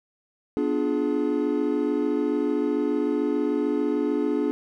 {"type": "chord", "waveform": "triangle", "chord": "B diminished seventh", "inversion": "none", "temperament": "equal with one note detuned", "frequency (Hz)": [246.9, 293.7, 349.2, 422.8], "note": ["B3", "D4", "F4", "Ab4"], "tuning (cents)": [0, 0, 0, 31], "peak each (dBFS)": [-27, -23, -28, -25], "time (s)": [0.57, 4.51], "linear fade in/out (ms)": 0, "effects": []}